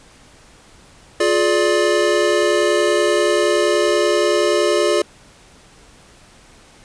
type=chord; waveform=square; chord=D diminished; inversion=first; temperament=just; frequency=352.4 / 422.9 / 587.3 Hz; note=F4 / Ab4 / D5; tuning=+16 / +31 / 0 cents; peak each=-19 dBFS; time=1.2-5.02 s; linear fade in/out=5 ms; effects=pink hiss -47 dBFS RMS until 6.84 s + resampled to 22050 Hz